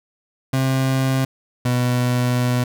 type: tone pair in turn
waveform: 30% pulse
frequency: 132.4 / 123.74 Hz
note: C3 / B2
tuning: +21 / +4 cents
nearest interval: minor second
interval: 117 cents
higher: first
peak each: -14 dBFS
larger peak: neither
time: 0.53-1.25 / 1.65-2.64 s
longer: second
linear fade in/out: 5 ms
effects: none